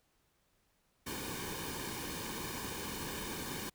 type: noise with comb filter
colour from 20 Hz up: pink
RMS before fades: -41 dBFS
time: 1.06-3.7 s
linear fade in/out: 10 ms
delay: 1.5 ms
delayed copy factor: -0.7
effects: pink hiss -75 dBFS RMS until 3.74 s